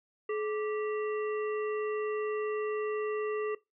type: harmonic tone with a mistuned harmonic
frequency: 390.7 Hz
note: G4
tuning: 6 cents flat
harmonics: 1 / 3 / 5 / 7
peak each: -30 / -40 / -44 / -47 dBFS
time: 0.29-3.55 s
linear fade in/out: 5 ms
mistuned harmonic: 1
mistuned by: +150 cents
effects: noise-tail reverb RT60 0.2 s tail -20 dB re dry